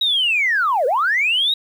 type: linear two-way sweep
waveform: sine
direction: down then up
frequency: 3859 to 466.2 to 3859 Hz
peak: -14 dBFS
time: 0.01-1.54 s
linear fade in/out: 5 ms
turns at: 0.86 s
effects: tanh soft clip ceiling -10 dBFS + 8-bit